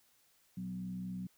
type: tone with frequency modulation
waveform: sine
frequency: 184.5 Hz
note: F#3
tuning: 5 cents flat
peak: -38 dBFS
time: 0.57-1.27 s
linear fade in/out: 5 ms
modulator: 64.4 Hz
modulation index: 0.56
effects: white hiss -70 dBFS RMS until 1.37 s